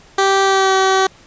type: tone with pitch glide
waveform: 15% pulse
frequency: 389.9 to 381.9 Hz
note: G4 to G4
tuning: -9 to -45 cents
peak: -5 dBFS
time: 0.18-1.07 s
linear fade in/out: 5 ms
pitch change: -36 cents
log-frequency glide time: 0.43-0.74 s
effects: pink hiss -46 dBFS RMS until 1.26 s + resampled to 16000 Hz